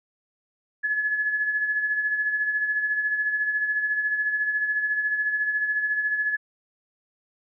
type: tone with tremolo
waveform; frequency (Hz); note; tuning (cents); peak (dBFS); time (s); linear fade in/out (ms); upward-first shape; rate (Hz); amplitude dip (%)
sine; 1706; G#6; +46; -20; 0.83-6.37; 20; sine; 14; 50
effects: none